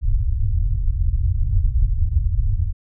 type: low-pass noise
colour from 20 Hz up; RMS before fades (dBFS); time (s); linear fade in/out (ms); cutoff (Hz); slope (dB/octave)
pink; -18; 0.01-2.73; 50; 110; 48
effects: none